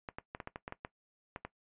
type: clicks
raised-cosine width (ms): 0.5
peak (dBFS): -25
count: 11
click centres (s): 0.088 / 0.185 / 0.349 / 0.402 / 0.474 / 0.559 / 0.679 / 0.724 / 0.849 / 1.361 / 1.45
effects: noise-tail reverb RT60 0.1 s tail -17 dB re dry + resampled to 8000 Hz